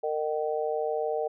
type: harmonic tone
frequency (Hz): 153.1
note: D#3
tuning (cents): -28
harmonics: 3 / 4 / 5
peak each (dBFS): -29 / -31 / -33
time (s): 0.03-1.28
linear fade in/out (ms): 10
effects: none